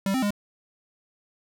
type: tone with pitch steps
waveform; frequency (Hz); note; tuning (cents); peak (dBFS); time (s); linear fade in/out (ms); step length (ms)
square; 195.1 / 261.3 / 204.8; G3 / C4 / G#3; -8 / -2 / -24; -23; 0.06-0.306; 2; 82
effects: none